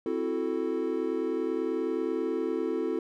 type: chord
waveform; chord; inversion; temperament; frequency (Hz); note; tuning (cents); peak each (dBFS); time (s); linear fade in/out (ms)
triangle; F# half-diminished seventh; second; equal; 261.6 / 329.6 / 370 / 440; C4 / E4 / F#4 / A4; 0 / 0 / 0 / 0; -33 / -30 / -31 / -30; 0.06-2.99; 2
effects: none